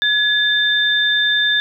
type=tone pair together; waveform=sine; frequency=1693 / 3585 Hz; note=G#6 / A7; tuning=+33 / +32 cents; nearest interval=octave + minor second; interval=1299 cents; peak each=-16 dBFS; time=0.02-1.6 s; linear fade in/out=0 ms; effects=none